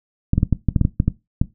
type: clicks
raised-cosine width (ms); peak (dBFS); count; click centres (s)
5; -3; 11; 0.334 / 0.38 / 0.431 / 0.527 / 0.687 / 0.762 / 0.813 / 0.851 / 1.001 / 1.08 / 1.415
effects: noise-tail reverb RT60 0.2 s tail -17 dB re dry